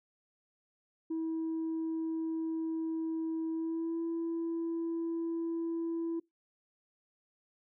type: tone with pitch glide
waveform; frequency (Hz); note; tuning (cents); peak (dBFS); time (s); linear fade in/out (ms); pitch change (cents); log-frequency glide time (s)
sine; 323.6 to 332.5; E4 to E4; -32 to +15; -30; 1.1-6.2; 10; +47; 3.51-4.01
effects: noise-tail reverb RT60 0.2 s tail -26 dB re dry + tanh soft clip ceiling -30 dBFS